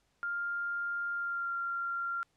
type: tone with pitch glide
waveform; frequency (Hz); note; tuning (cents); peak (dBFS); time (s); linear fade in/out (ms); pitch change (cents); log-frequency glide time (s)
sine; 1400 to 1383.1; F6 to F6; +4 to -17; -32; 0.23-2.23; 0; -21; 1.14-1.52
effects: pink hiss -74 dBFS RMS until 2.36 s + low-pass 9000 Hz 12 dB/octave